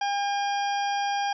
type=harmonic tone; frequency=806 Hz; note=G5; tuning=48 cents sharp; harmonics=1 / 2 / 3 / 4 / 6 / 7; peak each=-25 / -34 / -39 / -37 / -40 / -42 dBFS; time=0.01-1.33 s; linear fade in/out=5 ms; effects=none